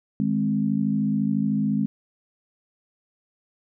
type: chord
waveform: sine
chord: Ab major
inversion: second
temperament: equal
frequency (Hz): 155.56 / 207.7 / 261.6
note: Eb3 / Ab3 / C4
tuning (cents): 0 / 0 / 0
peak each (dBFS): -28 / -22 / -26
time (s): 0.2-1.86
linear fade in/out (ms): 0
effects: none